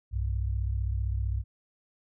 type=tone pair together; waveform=sine; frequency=62.53 / 98 Hz; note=B1 / G2; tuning=+22 / 0 cents; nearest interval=minor sixth; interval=778 cents; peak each=-28 / -31 dBFS; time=0.11-1.44 s; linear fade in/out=50 ms; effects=none